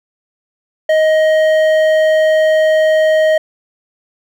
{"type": "tone with hard clipping", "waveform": "triangle", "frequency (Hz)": 627, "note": "D#5", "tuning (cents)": 13, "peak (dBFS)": -10, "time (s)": [0.89, 3.38], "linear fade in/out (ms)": 5, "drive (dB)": 12, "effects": []}